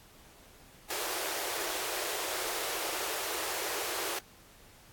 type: high-pass noise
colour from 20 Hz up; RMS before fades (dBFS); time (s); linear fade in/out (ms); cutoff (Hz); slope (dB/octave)
pink; -35; 0.9-4.19; 5; 330; 96
effects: pink hiss -57 dBFS RMS until 4.92 s + AAC 64 kbps